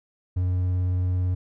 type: tone with vibrato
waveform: triangle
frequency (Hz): 90.8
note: F#2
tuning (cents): -32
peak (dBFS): -19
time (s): 0.36-1.35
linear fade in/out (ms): 10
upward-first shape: triangle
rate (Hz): 18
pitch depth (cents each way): 14
effects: none